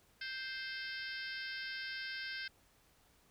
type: harmonic tone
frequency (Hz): 523.3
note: C5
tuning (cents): 0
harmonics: 3 / 4 / 5 / 6 / 7 / 8 / 9 / 10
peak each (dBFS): -43 / -48 / -52 / -51 / -54 / -54 / -50 / -51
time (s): 0.21-2.48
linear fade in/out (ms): 5
effects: pink hiss -69 dBFS RMS until 3.3 s